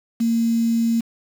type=tone with quantisation; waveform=sine; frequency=230 Hz; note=A#3; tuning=23 cents flat; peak=-16 dBFS; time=0.2-1.01 s; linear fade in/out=10 ms; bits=6; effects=none